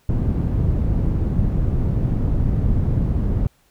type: low-pass noise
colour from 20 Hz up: white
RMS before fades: -19 dBFS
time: 0.09-3.47 s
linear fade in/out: 2 ms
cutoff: 120 Hz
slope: 12 dB/octave
effects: pink hiss -60 dBFS RMS until 3.7 s